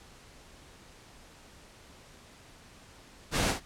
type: noise with echo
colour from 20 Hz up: pink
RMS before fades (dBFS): -28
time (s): 3.31-3.55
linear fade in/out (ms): 50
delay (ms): 54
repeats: 1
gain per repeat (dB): -7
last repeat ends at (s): 3.604
effects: pink hiss -54 dBFS RMS until 3.65 s + low-pass 9000 Hz 12 dB/octave